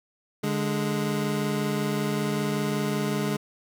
25% pulse tone pair together, 146.83 / 207.6 Hz, D3 / G#3, 0 / 0 cents, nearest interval tritone, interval 600 cents, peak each -25 / -23 dBFS, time 0.43-3.37 s, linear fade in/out 10 ms, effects none

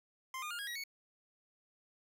25% pulse tone with pitch steps, 1046.5 / 1216.1 / 1413.1 / 1642.1 / 1908.2 / 2217 Hz, C6 / D#6 / F6 / G#6 / A#6 / C#7, 0 / -40 / +20 / -20 / +40 / 0 cents, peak -36 dBFS, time 0.34-0.838 s, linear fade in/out 2 ms, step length 83 ms, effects none

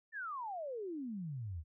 sine exponential sweep, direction down, 1820 to 73.42 Hz, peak -39 dBFS, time 0.12-1.64 s, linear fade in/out 50 ms, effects none

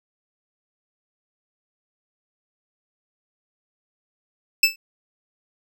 25% pulse tone with exponential decay, 2637 Hz, E7, in tune, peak -5 dBFS, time 4.63-4.76 s, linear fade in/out 5 ms, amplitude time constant 28 ms, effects none

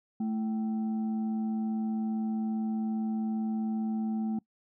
sine tone with frequency modulation, 219.4 Hz, A3, 5 cents flat, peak -28 dBFS, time 0.2-4.39 s, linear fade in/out 5 ms, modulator 554 Hz, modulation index 0.3, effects noise-tail reverb RT60 0.1 s tail -22 dB re dry

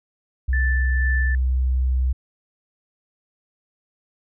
sine tone, 64 Hz, C2, 38 cents flat, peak -17 dBFS, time 0.48-2.13 s, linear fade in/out 10 ms
sine tone with tremolo, 1760 Hz, A6, in tune, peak -23 dBFS, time 0.53-1.35 s, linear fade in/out 2 ms, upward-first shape sine, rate 2.1 Hz, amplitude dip 35%
effects none

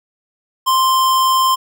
square tone, 1046.5 Hz, C6, in tune, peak -12 dBFS, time 0.66-1.56 s, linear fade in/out 20 ms, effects none

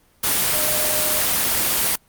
sine tone in noise, 610 Hz, D#5, 34 cents flat, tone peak -28 dBFS, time 0.53-1.21 s, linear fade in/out 10 ms, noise white, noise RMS -19 dBFS, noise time 0.23-1.96 s, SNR -12 dB, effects pink hiss -58 dBFS RMS until 2.08 s + Opus 24 kbps

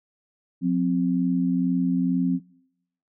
sine tone pair together, 179.41 / 261.6 Hz, F3 / C4, +47 / 0 cents, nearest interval perfect fifth, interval 653 cents, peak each -22 dBFS, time 0.61-2.4 s, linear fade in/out 50 ms, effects noise-tail reverb RT60 0.8 s tail -24 dB re dry

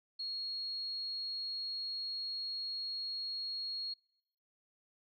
sine tone, 4300 Hz, C8, 47 cents sharp, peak -37 dBFS, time 0.19-3.94 s, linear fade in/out 10 ms, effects noise-tail reverb RT60 0.8 s tail -25 dB re dry

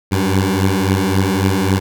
15% pulse beating tone pair, 94 / 97.7 Hz, F#2 / G2, +28 / -5 cents, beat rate 3.7 Hz, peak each -10 / -10 dBFS, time 0.11-1.8 s, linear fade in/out 20 ms, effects none

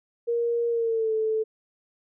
sine tone with pitch glide, 470 to 438.5 Hz, A#4 to A4, +14 to -6 cents, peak -22 dBFS, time 0.27-1.44 s, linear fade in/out 20 ms, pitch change -120 cents, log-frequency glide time 0.69-1.13 s, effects none

